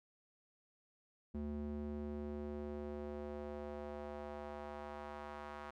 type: tone with band-pass filter sweep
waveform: square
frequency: 73.42 Hz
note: D2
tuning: in tune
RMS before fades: -45 dBFS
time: 1.34-5.71 s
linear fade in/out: 10 ms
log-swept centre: 230 to 1100 Hz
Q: 1.4
effects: none